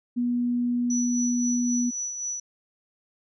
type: tone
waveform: sine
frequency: 242.7 Hz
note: B3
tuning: 30 cents flat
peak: -22 dBFS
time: 0.16-1.91 s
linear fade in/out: 20 ms
type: tone with tremolo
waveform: sine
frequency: 5920 Hz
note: F#8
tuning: in tune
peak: -27 dBFS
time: 0.9-2.4 s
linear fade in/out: 5 ms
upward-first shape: sine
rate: 3.8 Hz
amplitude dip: 45%
effects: none